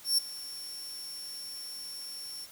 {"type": "tone with ADSR envelope", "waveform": "sawtooth", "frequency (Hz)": 5450, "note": "F8", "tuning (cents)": -43, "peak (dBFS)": -19, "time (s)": [0.04, 2.47], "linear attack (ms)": 140, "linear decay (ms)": 9, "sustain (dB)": -18, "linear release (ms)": 36, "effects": ["white hiss -52 dBFS RMS until 2.51 s"]}